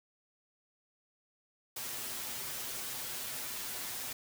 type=noise with comb filter; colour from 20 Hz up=white; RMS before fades=-40 dBFS; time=1.76-4.13 s; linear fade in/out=5 ms; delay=8 ms; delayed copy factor=+0.9; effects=none